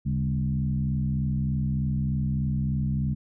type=tone with frequency modulation; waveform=sine; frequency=140.7 Hz; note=C#3; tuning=26 cents sharp; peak=-23 dBFS; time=0.05-3.15 s; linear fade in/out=20 ms; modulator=63.3 Hz; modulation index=1.1; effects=none